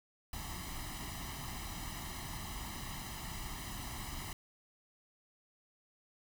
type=noise with comb filter; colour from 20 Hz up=pink; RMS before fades=-43 dBFS; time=0.33-4.33 s; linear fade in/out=2 ms; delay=1 ms; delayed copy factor=+0.8; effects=none